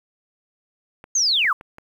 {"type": "clicks", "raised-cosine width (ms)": 0.5, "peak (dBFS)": -25, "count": 4, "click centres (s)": [1.041, 1.45, 1.611, 1.784]}
{"type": "linear sweep", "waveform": "sine", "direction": "down", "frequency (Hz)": [6580, 1021], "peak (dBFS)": -16, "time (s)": [1.15, 1.53], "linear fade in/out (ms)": 5}
{"effects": ["8-bit"]}